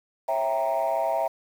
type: chord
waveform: sine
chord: C# diminished seventh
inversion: none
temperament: equal with one note detuned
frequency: 547.7 / 659.3 / 784 / 932.3 Hz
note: C#5 / E5 / G5 / Bb5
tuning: -21 / 0 / 0 / 0 cents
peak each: -30 / -24 / -28 / -28 dBFS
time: 0.28-1.28 s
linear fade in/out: 10 ms
effects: tanh soft clip ceiling -17 dBFS + 8-bit